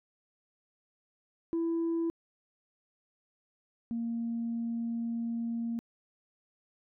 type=tone pair in turn; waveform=sine; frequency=332.5 / 232.1 Hz; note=E4 / A#3; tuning=+15 / -7 cents; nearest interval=tritone; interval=622 cents; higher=first; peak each=-26 / -30 dBFS; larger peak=first; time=1.53-2.1 / 3.91-5.79 s; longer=second; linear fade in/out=0 ms; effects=tanh soft clip ceiling -26 dBFS